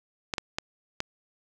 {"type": "clicks", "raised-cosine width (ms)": 0.2, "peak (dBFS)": -11, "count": 4, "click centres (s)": [0.338, 0.382, 0.585, 1.004], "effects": []}